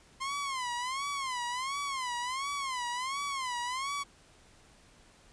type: tone with vibrato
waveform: sawtooth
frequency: 1046.5 Hz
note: C6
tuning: in tune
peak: -29 dBFS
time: 0.2-4.04 s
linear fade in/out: 20 ms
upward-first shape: sine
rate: 1.4 Hz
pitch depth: 150 cents each way
effects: pink hiss -60 dBFS RMS until 5.32 s + resampled to 22050 Hz